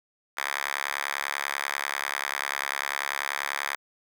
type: tone with high-pass filter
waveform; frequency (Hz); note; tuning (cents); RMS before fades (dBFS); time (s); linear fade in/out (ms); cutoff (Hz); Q
5% pulse; 70.2; C#2; +22; -31; 0.37-3.76; 5; 1400; 4.5
effects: none